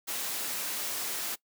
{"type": "noise", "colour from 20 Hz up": "white", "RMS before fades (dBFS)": -34, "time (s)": [0.07, 1.36], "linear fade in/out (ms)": 20, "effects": ["noise-tail reverb RT60 0.1 s tail -21 dB re dry", "high-pass 200 Hz 12 dB/octave"]}